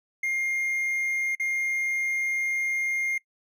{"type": "tone with dropouts", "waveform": "triangle", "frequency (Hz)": 2121, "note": "C7", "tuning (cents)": 23, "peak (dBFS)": -23, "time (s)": [0.23, 3.18], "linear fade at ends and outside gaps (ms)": 5, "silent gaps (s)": [1.352, 1.397], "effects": ["noise-tail reverb RT60 0.1 s tail -21 dB re dry"]}